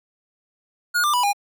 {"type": "tone with pitch steps", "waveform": "square", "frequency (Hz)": [1439, 1189.3, 982.9, 812.3], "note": ["F#6", "D6", "B5", "G#5"], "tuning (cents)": [-49, 21, -9, -39], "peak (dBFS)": -18, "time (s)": [0.94, 1.332], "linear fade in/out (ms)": 20, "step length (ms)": 98, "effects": []}